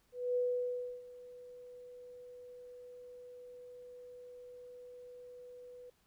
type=tone with ADSR envelope; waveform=sine; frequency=493.9 Hz; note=B4; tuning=in tune; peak=-29 dBFS; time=0.12-5.9 s; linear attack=240 ms; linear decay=660 ms; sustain=-20 dB; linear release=5 ms; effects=pink hiss -73 dBFS RMS until 6.06 s